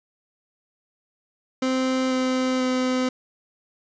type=tone with pitch steps; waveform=30% pulse; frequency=259.8 / 257.7 / 255.6 Hz; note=C4 / C4 / C4; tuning=-12 / -26 / -40 cents; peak=-18 dBFS; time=1.62-3.09 s; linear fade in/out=5 ms; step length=490 ms; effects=resampled to 16000 Hz + 8-bit